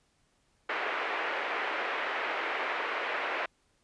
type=band-pass noise; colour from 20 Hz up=white; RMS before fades=-33 dBFS; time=0.69-3.46 s; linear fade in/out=5 ms; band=380 to 2300 Hz; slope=24 dB/octave; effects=pink hiss -71 dBFS RMS until 3.83 s + resampled to 22050 Hz